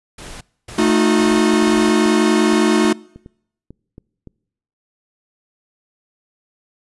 pink noise bursts, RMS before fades -34 dBFS, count 4, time 0.18-1.91 s, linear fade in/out 5 ms, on 230 ms, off 270 ms
45% pulse chord, D# diminished, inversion second, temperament equal with one note detuned, 220 / 311.1 / 361.1 Hz, A3 / D#4 / F#4, 0 / 0 / -42 cents, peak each -17 dBFS, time 0.78-2.93 s, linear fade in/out 5 ms
clicks, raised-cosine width 3 ms, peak -24 dBFS, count 11, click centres 1.536 / 1.627 / 1.675 / 2.06 / 2.532 / 2.848 / 3.16 / 3.261 / 3.706 / 3.981 / 4.273 s
effects noise-tail reverb RT60 0.8 s tail -25 dB re dry + resampled to 24000 Hz

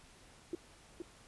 sine tone with echo, 344.8 Hz, F4, 22 cents flat, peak -34 dBFS, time 0.53-0.55 s, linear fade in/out 2 ms, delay 470 ms, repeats 1, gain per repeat -5 dB, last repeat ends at 1.02 s, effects pink hiss -60 dBFS RMS until 1.27 s + resampled to 24000 Hz

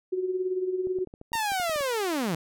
sine tone with tremolo, 370 Hz, F#4, in tune, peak -23 dBFS, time 0.12-1.05 s, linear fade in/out 10 ms, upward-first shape sine, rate 18 Hz, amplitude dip 60%
clicks, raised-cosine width 2 ms, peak -30 dBFS, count 12, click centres 0.871 / 0.987 / 1.073 / 1.139 / 1.214 / 1.319 / 1.354 / 1.519 / 1.599 / 1.696 / 1.76 / 1.808 s
sawtooth linear sweep, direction down, 934 to 150.6 Hz, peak -22 dBFS, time 1.33-2.35 s, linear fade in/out 2 ms
effects none

